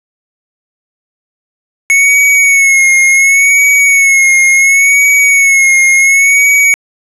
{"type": "tone with vibrato", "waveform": "square", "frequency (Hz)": 2200, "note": "C#7", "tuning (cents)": -14, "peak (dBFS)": -5, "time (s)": [1.9, 6.74], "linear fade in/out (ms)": 0, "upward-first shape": "sine", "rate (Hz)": 0.7, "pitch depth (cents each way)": 48, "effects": ["resampled to 24000 Hz", "7-bit"]}